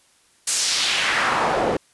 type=noise with band-pass filter sweep; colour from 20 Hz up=pink; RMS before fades=-21 dBFS; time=0.47-1.77 s; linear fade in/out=5 ms; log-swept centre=8400 to 450 Hz; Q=1.5; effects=white hiss -58 dBFS RMS until 1.93 s + resampled to 24000 Hz